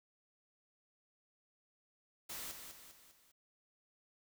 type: noise with echo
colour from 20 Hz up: white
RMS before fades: -45 dBFS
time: 2.29-2.52 s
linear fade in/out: 10 ms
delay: 200 ms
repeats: 4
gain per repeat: -6 dB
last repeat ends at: 3.32 s
effects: none